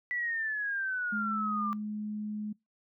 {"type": "exponential sweep", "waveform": "sine", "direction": "down", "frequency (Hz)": [1975.5, 1174.7], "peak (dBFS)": -30, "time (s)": [0.11, 1.73], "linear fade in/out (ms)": 0}
{"type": "tone", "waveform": "sine", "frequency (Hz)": 211.2, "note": "G#3", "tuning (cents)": 29, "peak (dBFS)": -33, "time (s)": [1.12, 2.53], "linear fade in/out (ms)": 10}
{"effects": ["noise-tail reverb RT60 0.2 s tail -24 dB re dry"]}